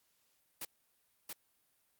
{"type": "noise with echo", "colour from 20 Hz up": "white", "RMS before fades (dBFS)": -41, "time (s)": [0.61, 0.65], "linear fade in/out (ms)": 5, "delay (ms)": 680, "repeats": 1, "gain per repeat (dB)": -2, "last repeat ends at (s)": 1.33, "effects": ["white hiss -75 dBFS RMS until 1.99 s", "Opus 48 kbps"]}